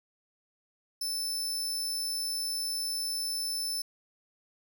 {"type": "tone", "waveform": "sawtooth", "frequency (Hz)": 5280, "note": "E8", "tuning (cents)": 2, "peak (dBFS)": -28, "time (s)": [1.01, 3.82], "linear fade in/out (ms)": 5, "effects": ["10-bit"]}